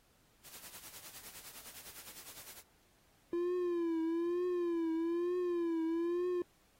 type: noise with tremolo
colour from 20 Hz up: white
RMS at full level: -49 dBFS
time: 0.43-2.63 s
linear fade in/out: 50 ms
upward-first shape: sine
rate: 9.8 Hz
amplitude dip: 65%
type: tone with vibrato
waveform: triangle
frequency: 341.7 Hz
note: F4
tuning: 38 cents flat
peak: -30 dBFS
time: 3.33-6.42 s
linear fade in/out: 2 ms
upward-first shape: triangle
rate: 1.1 Hz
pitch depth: 100 cents each way
effects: pink hiss -70 dBFS RMS until 6.79 s + AAC 48 kbps